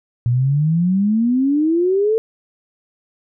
sine exponential sweep, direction up, 117 to 453.9 Hz, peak -13 dBFS, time 0.26-2.18 s, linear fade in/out 0 ms, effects none

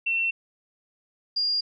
sine tone pair in turn, 2704 / 4818 Hz, E7 / D8, +43 / +43 cents, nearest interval minor seventh, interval 1000 cents, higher second, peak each -22 dBFS, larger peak neither, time 0.06-0.31 / 1.36-1.61 s, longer neither, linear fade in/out 10 ms, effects none

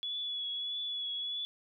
sine tone with vibrato, 3400 Hz, G#7, 40 cents sharp, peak -34 dBFS, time 0.03-1.45 s, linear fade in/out 0 ms, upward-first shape triangle, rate 1.6 Hz, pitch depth 28 cents each way, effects none

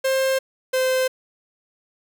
45% pulse tone pair in turn, 530 / 517.6 Hz, C5 / C5, +22 / -19 cents, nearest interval unison, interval 41 cents, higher first, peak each -18 dBFS, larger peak neither, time 0.04-0.39 / 0.73-1.08 s, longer neither, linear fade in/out 10 ms, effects none

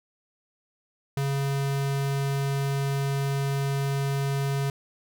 square tone, 138.59 Hz, C#3, in tune, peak -25 dBFS, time 1.17-4.7 s, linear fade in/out 2 ms, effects none

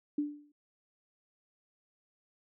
sine tone with exponential decay, 293.7 Hz, D4, in tune, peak -26 dBFS, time 0.18-0.52 s, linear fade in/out 5 ms, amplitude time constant 72 ms, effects none

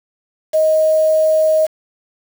sine tone with quantisation, 627 Hz, D#5, 13 cents sharp, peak -10 dBFS, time 0.53-1.67 s, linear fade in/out 20 ms, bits 5, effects none

